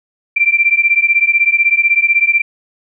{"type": "beating tone pair", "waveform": "sine", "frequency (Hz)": [2349, 2365], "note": ["D7", "D7"], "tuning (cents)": [0, 12], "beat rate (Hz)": 16, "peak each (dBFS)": -12, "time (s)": [0.36, 2.42], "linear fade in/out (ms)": 10, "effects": []}